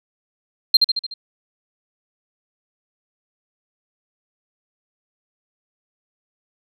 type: tone with echo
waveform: sine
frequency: 4180 Hz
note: C8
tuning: 2 cents flat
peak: -4 dBFS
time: 0.74-0.77 s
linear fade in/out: 5 ms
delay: 74 ms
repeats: 5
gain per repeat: -5 dB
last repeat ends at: 1.14 s
effects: tanh soft clip ceiling -5 dBFS